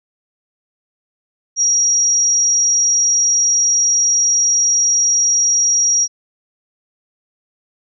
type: tone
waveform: sine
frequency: 5690 Hz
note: F8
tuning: 31 cents sharp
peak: -11 dBFS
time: 1.56-6.08 s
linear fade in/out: 50 ms
effects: none